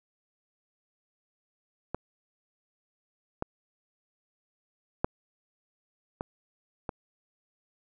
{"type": "clicks", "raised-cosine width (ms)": 1, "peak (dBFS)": [-17, -16, -10, -18, -18], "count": 5, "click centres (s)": [1.946, 3.424, 5.045, 6.209, 6.892], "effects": []}